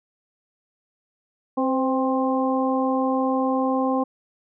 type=harmonic tone with a mistuned harmonic; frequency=263.8 Hz; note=C4; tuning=14 cents sharp; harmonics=1 / 2 / 3 / 4; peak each=-22 / -25 / -27 / -28 dBFS; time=1.57-4.04 s; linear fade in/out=10 ms; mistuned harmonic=2; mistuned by=-32 cents; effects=none